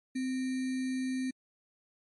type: tone with sample-and-hold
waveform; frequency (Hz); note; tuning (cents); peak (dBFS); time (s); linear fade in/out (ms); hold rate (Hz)
sine; 258.9; C4; -18; -30; 0.15-1.31; 10; 2100
effects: MP3 48 kbps